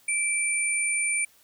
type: tone pair together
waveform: sine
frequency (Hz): 2333 / 9035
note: D7 / C#9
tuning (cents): -12 / +32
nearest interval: octave + major seventh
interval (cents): 2344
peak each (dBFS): -26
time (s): 0.08-1.25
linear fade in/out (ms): 5
effects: white hiss -59 dBFS RMS until 1.43 s